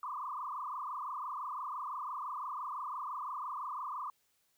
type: tone with frequency modulation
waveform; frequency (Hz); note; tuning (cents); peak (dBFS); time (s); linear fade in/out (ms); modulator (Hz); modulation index
sine; 1102; C#6; -11; -37; 0.03-4.1; 2; 25.9; 4.7
effects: white hiss -75 dBFS RMS until 4.57 s